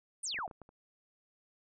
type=exponential sweep; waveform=sine; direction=down; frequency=9956 to 622.3 Hz; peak=-35 dBFS; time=0.23-0.47 s; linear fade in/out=10 ms
type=clicks; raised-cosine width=1 ms; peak=-41 / -35 / -34 / -35 / -35 / -43 dBFS; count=6; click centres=0.344 / 0.388 / 0.478 / 0.512 / 0.617 / 0.691 s
effects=none